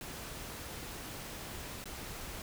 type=noise with dropouts; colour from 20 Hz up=pink; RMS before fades=-44 dBFS; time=0.01-2.42 s; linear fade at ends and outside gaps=1 ms; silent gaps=1.841-1.856 s; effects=none